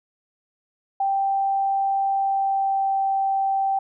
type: tone with pitch glide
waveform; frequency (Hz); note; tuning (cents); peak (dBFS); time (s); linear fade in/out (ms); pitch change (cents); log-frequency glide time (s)
sine; 784 to 779.5; G5 to G5; 0 to -10; -19; 1-3.79; 5; -10; 2.11-2.99
effects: none